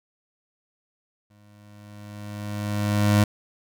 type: tone with exponential growth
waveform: 25% pulse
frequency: 103.83 Hz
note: G#2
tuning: in tune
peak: -11 dBFS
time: 1.3-3.24 s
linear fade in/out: 5 ms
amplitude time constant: 420 ms
effects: none